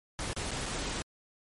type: noise with dropouts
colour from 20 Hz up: pink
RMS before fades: -35 dBFS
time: 0.19-1.02 s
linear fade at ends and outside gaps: 0 ms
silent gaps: 0.332-0.364 / 0.508-0.515 / 0.658-0.662 s
effects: MP3 48 kbps